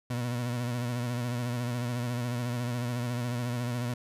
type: tone with vibrato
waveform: 30% pulse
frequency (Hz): 121.5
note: B2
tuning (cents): -28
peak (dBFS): -27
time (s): 0.1-3.94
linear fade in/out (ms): 5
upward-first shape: sine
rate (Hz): 14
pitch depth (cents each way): 49
effects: resampled to 32000 Hz